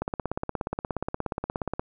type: click train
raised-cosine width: 1 ms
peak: -14 dBFS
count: 31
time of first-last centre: 0.02-1.795 s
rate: 16.9 Hz
effects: none